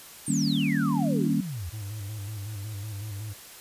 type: exponential sweep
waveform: sine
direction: down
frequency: 9360 to 76 Hz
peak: -31 dBFS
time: 0.26-1.7 s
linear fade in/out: 10 ms
type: chord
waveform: sine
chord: Eb dominant seventh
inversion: none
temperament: equal with one note detuned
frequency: 155.56 / 196 / 232.4 / 277.2 Hz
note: Eb3 / G3 / Bb3 / Db4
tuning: 0 / 0 / -5 / 0 cents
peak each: -28 dBFS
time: 0.28-1.41 s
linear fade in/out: 5 ms
type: tone with vibrato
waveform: triangle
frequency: 103.83 Hz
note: G#2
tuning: in tune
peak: -31 dBFS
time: 1.72-3.34 s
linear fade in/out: 20 ms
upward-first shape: square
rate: 5.4 Hz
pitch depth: 74 cents each way
effects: white hiss -46 dBFS RMS until 3.6 s + resampled to 32000 Hz